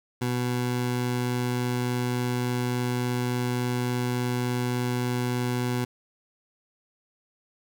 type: tone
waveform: 20% pulse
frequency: 123.47 Hz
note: B2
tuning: in tune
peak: -20 dBFS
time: 0.21-5.85 s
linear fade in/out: 10 ms
effects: 10-bit